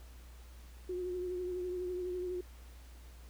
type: tone with vibrato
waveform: sine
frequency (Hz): 361.4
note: F#4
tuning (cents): -41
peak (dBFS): -35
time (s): 0.89-2.41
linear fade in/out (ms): 5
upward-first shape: triangle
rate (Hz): 12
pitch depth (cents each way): 38
effects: added 60 Hz sine -50 dBFS peak until 3.29 s + pink hiss -61 dBFS RMS until 3.29 s